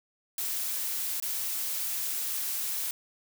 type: noise with dropouts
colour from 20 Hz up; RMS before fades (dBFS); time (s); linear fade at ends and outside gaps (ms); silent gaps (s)
blue; -32; 0.38-2.91; 2; 1.201-1.224
effects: none